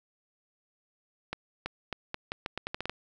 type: accelerating click train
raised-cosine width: 0.3 ms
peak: -17 dBFS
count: 12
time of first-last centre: 1.33-2.896 s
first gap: 330 ms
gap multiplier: 0.81
effects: none